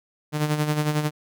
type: tone with tremolo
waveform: sawtooth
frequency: 150.8 Hz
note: D3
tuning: 46 cents sharp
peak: -15 dBFS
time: 0.32-1.11 s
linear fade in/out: 50 ms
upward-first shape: sine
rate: 11 Hz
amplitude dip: 60%
effects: none